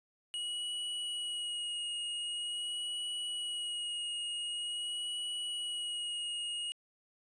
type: tone with vibrato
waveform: square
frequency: 2900 Hz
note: F#7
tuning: 35 cents flat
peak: -36 dBFS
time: 0.34-6.72 s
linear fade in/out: 0 ms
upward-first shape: sine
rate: 0.45 Hz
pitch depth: 18 cents each way
effects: resampled to 22050 Hz + 12-bit